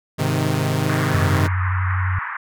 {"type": "chord", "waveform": "sawtooth", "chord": "Ab major", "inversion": "none", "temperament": "equal with one note detuned", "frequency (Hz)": [103.05, 130.81, 155.56], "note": ["Ab2", "C3", "Eb3"], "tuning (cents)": [-13, 0, 0], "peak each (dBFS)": [-20, -18, -18], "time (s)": [0.18, 1.48], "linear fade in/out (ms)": 20}
{"type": "band-pass noise", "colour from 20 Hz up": "pink", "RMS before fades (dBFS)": -28, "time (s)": [0.89, 2.37], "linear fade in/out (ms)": 5, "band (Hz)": [990, 2000], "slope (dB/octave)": 48}
{"type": "tone with vibrato", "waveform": "sine", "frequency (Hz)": 92.5, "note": "F#2", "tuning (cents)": 0, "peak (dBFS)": -18, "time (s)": [1.14, 2.19], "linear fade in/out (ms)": 5, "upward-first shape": "sine", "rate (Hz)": 12, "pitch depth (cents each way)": 24}
{"effects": []}